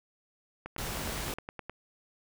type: click train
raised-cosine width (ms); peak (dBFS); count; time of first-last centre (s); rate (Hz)
0.5; -24; 11; 0.66-1.696; 9.65
type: noise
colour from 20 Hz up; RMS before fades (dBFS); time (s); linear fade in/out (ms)
pink; -36; 0.78-1.34; 2
effects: none